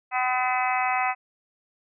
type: harmonic tone with a mistuned harmonic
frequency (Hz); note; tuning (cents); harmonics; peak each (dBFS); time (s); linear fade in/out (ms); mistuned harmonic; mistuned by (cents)
253; B3; +42; 3 / 4 / 5 / 6 / 7 / 8 / 9 / 10; -25 / -30 / -30 / -36 / -39 / -30 / -37 / -31; 0.11-1.15; 50; 10; +21
effects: none